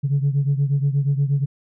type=beating tone pair; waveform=sine; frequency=138.59 / 146.99 Hz; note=C#3 / D3; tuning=0 / +2 cents; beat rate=8.4 Hz; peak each=-17 / -21 dBFS; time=0.03-1.46 s; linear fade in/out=20 ms; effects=tanh soft clip ceiling -12 dBFS